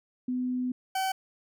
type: tone pair in turn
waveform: sine / 40% pulse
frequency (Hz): 251.4 / 763.2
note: B3 / G5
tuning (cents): +31 / -47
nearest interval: octave + perfect fifth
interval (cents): 1922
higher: second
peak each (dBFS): -27 / -26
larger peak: second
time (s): 0.28-0.72 / 0.95-1.12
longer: first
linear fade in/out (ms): 5
effects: none